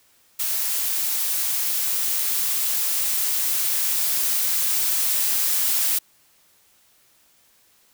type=noise with level ramp; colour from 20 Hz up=blue; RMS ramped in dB=-24 to -21 dBFS; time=0.39-5.99 s; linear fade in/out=10 ms; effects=white hiss -59 dBFS RMS until 7.93 s